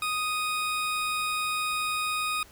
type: tone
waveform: 20% pulse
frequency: 1244.5 Hz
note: D#6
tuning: in tune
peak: -22 dBFS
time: 0.02-2.43 s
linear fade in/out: 2 ms
effects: pink hiss -53 dBFS RMS until 2.51 s